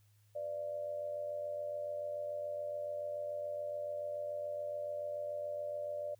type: tone with amplitude modulation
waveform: sine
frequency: 590 Hz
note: D5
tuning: 8 cents sharp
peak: -34 dBFS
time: 0.35-6.15 s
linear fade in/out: 10 ms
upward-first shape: sine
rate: 87 Hz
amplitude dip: 65%
effects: added 104 Hz sine -65 dBFS peak until 6.19 s + white hiss -75 dBFS RMS until 6.19 s